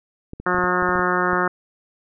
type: clicks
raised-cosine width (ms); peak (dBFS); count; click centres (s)
3; -20; 10; 0.334 / 0.4 / 0.546 / 0.585 / 0.64 / 0.825 / 0.891 / 0.956 / 0.993 / 1.332
type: harmonic tone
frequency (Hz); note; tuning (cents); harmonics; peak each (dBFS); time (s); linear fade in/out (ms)
180.2; F#3; -45; 1 / 2 / 3 / 4 / 5 / 6 / 7 / 8 / 9 / 10; -28 / -24 / -29 / -29 / -29 / -26 / -24 / -25 / -29 / -30; 0.46-1.48; 5
effects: none